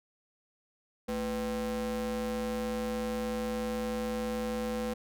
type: ring-modulated tone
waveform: square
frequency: 138.59 Hz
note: C#3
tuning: in tune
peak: -29 dBFS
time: 1.08-4.94 s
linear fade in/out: 10 ms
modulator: 359 Hz
effects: none